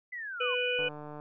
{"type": "linear sweep", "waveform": "sine", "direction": "down", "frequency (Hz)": [2035, 987.8], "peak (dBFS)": -36, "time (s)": [0.12, 0.55], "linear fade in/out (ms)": 10}
{"type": "harmonic tone", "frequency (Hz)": 493.9, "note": "B4", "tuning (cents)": 0, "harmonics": [1, 3, 5, 6], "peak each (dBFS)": [-31, -36, -32, -35], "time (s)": [0.4, 0.89], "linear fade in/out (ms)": 10}
{"type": "click train", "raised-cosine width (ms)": 1, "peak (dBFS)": -30, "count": 62, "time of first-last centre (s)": [0.79, 1.199], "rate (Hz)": 149}
{"effects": []}